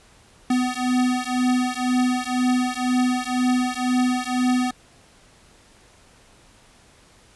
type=beating tone pair; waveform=square; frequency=250 / 252 Hz; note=B3 / B3; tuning=+21 / +35 cents; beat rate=2 Hz; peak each=-23 dBFS; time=0.5-4.71 s; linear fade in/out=5 ms; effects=pink hiss -53 dBFS RMS until 7.35 s + resampled to 24000 Hz